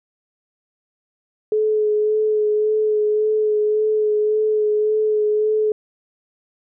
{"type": "tone with vibrato", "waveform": "sine", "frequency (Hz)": 426.9, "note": "G#4", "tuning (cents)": 48, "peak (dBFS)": -15, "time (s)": [1.52, 5.72], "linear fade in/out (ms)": 2, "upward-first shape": "sine", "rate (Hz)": 1.8, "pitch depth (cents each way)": 18, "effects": []}